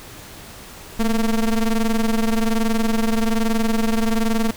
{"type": "ring-modulated tone", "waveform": "square", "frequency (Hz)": 114.6, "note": "A#2", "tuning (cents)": -29, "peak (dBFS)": -14, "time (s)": [0.99, 4.51], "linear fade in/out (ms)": 5, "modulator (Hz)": 104, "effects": ["pink hiss -39 dBFS RMS until 4.56 s"]}